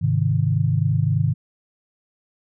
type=chord; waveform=sine; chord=Ab major; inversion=none; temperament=equal with one note detuned; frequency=103.83 / 132.18 / 155.56 Hz; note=Ab2 / C3 / Eb3; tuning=0 / +18 / 0 cents; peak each=-21 dBFS; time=0.01-1.34 s; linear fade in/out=20 ms; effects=none